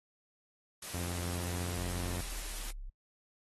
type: noise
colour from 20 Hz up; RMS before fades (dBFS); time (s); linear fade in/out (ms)
white; -43; 0.82-2.71; 5
type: tone with pitch glide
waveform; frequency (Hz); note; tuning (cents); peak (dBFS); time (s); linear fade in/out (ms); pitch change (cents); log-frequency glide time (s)
sawtooth; 87.5 to 88.72; F2 to F2; +4 to +28; -33; 0.94-2.21; 0; +24; 1.2-1.84
type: linear sweep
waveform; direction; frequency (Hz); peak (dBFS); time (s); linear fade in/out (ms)
sine; down; 46.25 to 32.73; -40; 1.77-2.9; 10
effects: noise-tail reverb RT60 0.1 s tail -25 dB re dry + AAC 32 kbps